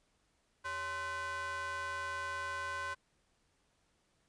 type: ring-modulated tone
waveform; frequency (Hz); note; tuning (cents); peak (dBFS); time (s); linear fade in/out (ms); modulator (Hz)
square; 239; A#3; +43; -35; 0.64-2.95; 20; 1280
effects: pink hiss -75 dBFS RMS until 4.28 s + resampled to 22050 Hz